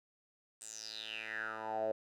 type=tone with band-pass filter sweep; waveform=10% pulse; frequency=110 Hz; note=A2; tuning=in tune; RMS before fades=-41 dBFS; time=0.61-1.92 s; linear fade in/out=5 ms; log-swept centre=8400 to 550 Hz; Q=7.1; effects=none